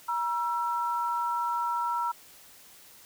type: tone pair together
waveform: sine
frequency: 952.9 / 1339 Hz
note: A#5 / E6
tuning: +38 / +27 cents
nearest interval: tritone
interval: 589 cents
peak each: -28 / -31 dBFS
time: 0.08-2.12 s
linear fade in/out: 10 ms
effects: white hiss -53 dBFS RMS until 3.05 s